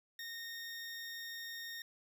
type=tone; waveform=20% pulse; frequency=1846 Hz; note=A#6; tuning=17 cents flat; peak=-38 dBFS; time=0.19-1.82 s; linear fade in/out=2 ms; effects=none